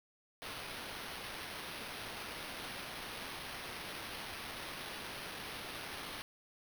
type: noise with sample-and-hold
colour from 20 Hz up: white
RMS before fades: -45 dBFS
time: 0.42-6.22 s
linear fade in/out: 0 ms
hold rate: 7350 Hz
effects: none